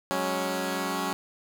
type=chord; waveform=10% pulse; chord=F# suspended second; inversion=none; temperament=equal; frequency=185 / 207.7 / 277.2 Hz; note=F#3 / G#3 / C#4; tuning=0 / 0 / 0 cents; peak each=-23 / -27 / -22 dBFS; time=0.11-1.13 s; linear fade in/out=0 ms; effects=none